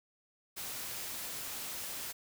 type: noise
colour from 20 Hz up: white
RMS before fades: -41 dBFS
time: 0.56-2.13 s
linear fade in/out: 20 ms
effects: none